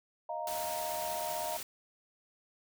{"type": "chord", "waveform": "sine", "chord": "Eb suspended second", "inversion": "none", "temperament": "equal", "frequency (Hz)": [622.3, 698.5, 932.3], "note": ["Eb5", "F5", "Bb5"], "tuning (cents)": [0, 0, 0], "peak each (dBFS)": -39, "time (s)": [0.29, 1.57], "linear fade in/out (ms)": 5}
{"type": "noise", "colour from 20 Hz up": "white", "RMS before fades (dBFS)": -41, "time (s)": [0.47, 1.63], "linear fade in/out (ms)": 2}
{"effects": []}